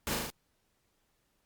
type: noise with echo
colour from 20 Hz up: pink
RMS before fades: -34 dBFS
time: 0.07-0.15 s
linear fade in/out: 0 ms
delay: 38 ms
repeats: 4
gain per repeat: -2 dB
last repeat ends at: 0.302 s
effects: pink hiss -75 dBFS RMS until 1.45 s + Opus 48 kbps